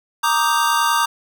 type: chord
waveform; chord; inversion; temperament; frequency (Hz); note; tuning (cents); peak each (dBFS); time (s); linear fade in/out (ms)
square; Eb major seventh; second; equal; 932.3 / 1174.7 / 1244.5 / 1568; Bb5 / D6 / Eb6 / G6; 0 / 0 / 0 / 0; -20 / -21 / -23 / -24; 0.23-1.06; 10
effects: none